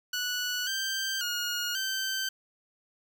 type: tone with pitch steps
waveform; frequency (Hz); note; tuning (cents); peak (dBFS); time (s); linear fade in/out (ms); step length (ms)
15% pulse; 1475 / 1569 / 1435 / 1550; F#6 / G6 / F6 / G6; -6 / +1 / +47 / -20; -23; 0.13-2.29; 5; 540
effects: none